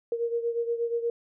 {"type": "beating tone pair", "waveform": "sine", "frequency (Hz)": [466.2, 474.6], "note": ["A#4", "A#4"], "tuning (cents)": [0, 31], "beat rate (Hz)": 8.4, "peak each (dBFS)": [-27, -32], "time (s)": [0.12, 1.1], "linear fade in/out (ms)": 2, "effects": []}